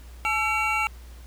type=tone cluster; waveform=triangle; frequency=858 / 1338 / 2270 / 2740 Hz; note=A5 / E6 / C#7 / F7; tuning=-44 / +25 / +41 / -34 cents; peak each=-26 dBFS; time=0.25-0.87 s; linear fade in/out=0 ms; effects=added 60 Hz sine -41 dBFS peak until 1.26 s + pink hiss -53 dBFS RMS until 1.26 s